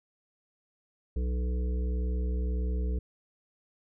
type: harmonic tone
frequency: 61.7 Hz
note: B1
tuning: 1 cent flat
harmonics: 1 / 3 / 5 / 7 / 8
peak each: -27 / -40 / -45 / -43 / -49 dBFS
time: 1.16-2.99 s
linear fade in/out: 5 ms
effects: none